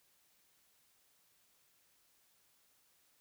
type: silence
effects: white hiss -72 dBFS RMS until 3.2 s